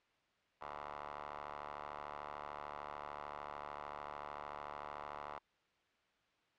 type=ring-modulated tone; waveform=10% pulse; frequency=73.42 Hz; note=D2; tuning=in tune; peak=-34 dBFS; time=0.61-5.39 s; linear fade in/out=5 ms; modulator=932 Hz; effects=white hiss -75 dBFS RMS until 6.58 s + low-pass 3000 Hz 12 dB/octave